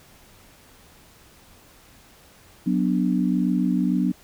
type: chord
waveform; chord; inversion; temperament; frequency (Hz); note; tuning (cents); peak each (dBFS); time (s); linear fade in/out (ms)
sine; B minor; second; equal; 185 / 246.9 / 293.7; F#3 / B3 / D4; 0 / 0 / 0; -22 / -23 / -25; 2.66-4.12; 10
effects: pink hiss -52 dBFS RMS until 4.23 s